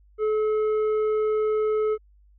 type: tone with tanh clipping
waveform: sine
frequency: 430 Hz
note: A4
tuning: 40 cents flat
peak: -22 dBFS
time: 0.18-1.98 s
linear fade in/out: 50 ms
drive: 9 dB
effects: added 50 Hz sine -53 dBFS peak until 2.38 s + low-pass 2000 Hz 12 dB/octave